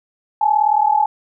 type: tone pair together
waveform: sine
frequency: 830.6 / 869.1 Hz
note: G#5 / A5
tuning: 0 / -22 cents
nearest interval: minor second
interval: 78 cents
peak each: -15 dBFS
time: 0.41-1.06 s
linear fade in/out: 5 ms
effects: none